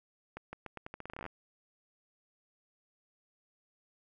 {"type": "accelerating click train", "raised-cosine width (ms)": 0.5, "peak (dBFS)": -27, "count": 17, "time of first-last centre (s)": [0.37, 1.263], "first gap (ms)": 160, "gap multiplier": 0.83, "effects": []}